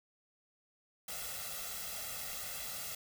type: noise with comb filter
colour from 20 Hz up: white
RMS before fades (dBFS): -42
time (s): 1.08-2.95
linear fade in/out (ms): 5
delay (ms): 1.5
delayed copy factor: +0.8
effects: none